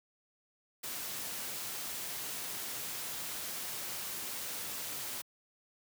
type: noise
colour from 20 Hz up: white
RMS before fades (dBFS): -40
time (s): 0.83-5.22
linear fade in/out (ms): 10
effects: high-pass 80 Hz 12 dB/octave